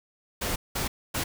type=noise bursts at uneven times; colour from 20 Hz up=pink; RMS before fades=-29 dBFS; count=3; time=0.41-0.56 / 0.75-0.88 / 1.14-1.24 s; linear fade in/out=10 ms; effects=none